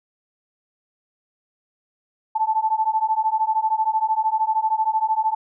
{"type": "beating tone pair", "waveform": "sine", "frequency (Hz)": [870, 883], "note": ["A5", "A5"], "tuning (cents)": [-20, 6], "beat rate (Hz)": 13, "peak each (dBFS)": -21, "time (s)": [2.35, 5.35], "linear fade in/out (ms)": 10, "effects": []}